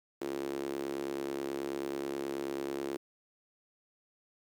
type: tone with high-pass filter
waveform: sawtooth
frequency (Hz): 69.3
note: C#2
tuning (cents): 0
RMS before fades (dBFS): -37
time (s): 0.21-2.97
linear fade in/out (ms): 5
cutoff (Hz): 350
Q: 4.6
effects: 11-bit